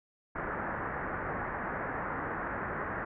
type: low-pass noise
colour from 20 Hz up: white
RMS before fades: -36 dBFS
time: 0.35-3.05 s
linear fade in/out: 10 ms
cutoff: 1800 Hz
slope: 48 dB/octave
effects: none